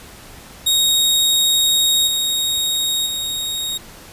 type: tone with level steps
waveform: sawtooth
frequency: 3756 Hz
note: A#7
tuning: 12 cents sharp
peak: -10 / -14 / -18 dBFS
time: 0.66-3.78 s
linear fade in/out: 10 ms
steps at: 2.07 / 3.06 s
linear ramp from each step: 5 ms
effects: pink hiss -40 dBFS RMS until 4.12 s + resampled to 32000 Hz